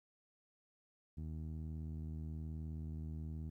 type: tone with low-pass filter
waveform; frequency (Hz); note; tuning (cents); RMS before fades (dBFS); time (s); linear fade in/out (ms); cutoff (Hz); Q
15% pulse; 78.9; D#2; +25; -44; 1.17-3.5; 10; 180; 0.57
effects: 13-bit